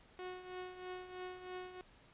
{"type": "tone with tremolo", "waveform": "sawtooth", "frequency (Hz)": 366, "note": "F#4", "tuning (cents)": -19, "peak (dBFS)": -38, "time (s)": [0.19, 1.81], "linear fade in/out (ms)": 0, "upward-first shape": "triangle", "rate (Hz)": 3.1, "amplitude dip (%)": 70, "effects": ["pink hiss -64 dBFS RMS until 2.13 s", "resampled to 8000 Hz"]}